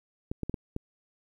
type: clicks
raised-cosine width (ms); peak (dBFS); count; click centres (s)
3; -19; 5; 0.315 / 0.433 / 0.496 / 0.542 / 0.764
effects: 10-bit